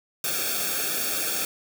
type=noise with comb filter; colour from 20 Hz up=white; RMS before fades=-27 dBFS; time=0.24-1.45 s; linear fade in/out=2 ms; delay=1 ms; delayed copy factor=-0.95; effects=none